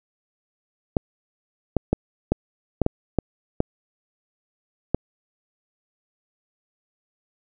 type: clicks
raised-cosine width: 2 ms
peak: -5 dBFS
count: 9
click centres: 0.968 / 1.767 / 1.93 / 2.32 / 2.817 / 2.864 / 3.187 / 3.604 / 4.946 s
effects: none